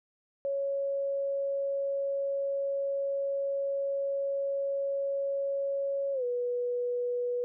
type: tone with pitch glide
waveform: sine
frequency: 554.4 to 488.2 Hz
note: C#5 to B4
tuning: 0 to -20 cents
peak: -28 dBFS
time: 0.45-7.44 s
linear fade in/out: 0 ms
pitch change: -220 cents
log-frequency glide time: 6.13-6.24 s
effects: none